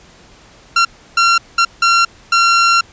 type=tone bursts at uneven times; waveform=sawtooth; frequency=1370 Hz; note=F6; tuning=34 cents flat; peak=-5 dBFS; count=5; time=0.76-0.85 / 1.17-1.38 / 1.58-1.65 / 1.82-2.05 / 2.32-2.81 s; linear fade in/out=5 ms; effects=pink hiss -44 dBFS RMS until 2.92 s + resampled to 16000 Hz